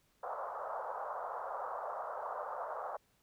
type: band-pass noise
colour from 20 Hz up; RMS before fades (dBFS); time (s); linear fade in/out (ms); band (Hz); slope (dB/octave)
pink; -41; 0.23-2.97; 5; 530 to 1300; 48
effects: pink hiss -73 dBFS RMS until 3.22 s